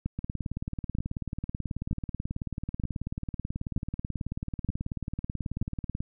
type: two click trains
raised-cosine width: 5 ms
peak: -20 / -17 dBFS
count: 108 / 7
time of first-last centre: 0.19-6.005 / 0.06-5.616 s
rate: 18.4 / 1.08 Hz
effects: none